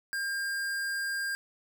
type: tone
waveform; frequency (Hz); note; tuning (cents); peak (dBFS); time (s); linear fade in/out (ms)
square; 1604; G6; +39; -31; 0.13-1.35; 0
effects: none